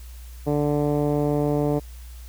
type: tone with low-pass filter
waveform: 10% pulse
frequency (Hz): 146.83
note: D3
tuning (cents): 0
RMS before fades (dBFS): -22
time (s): 0.46-1.8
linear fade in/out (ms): 20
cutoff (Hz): 530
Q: 1
effects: added 60 Hz sine -37 dBFS peak until 2.28 s + white hiss -51 dBFS RMS until 2.28 s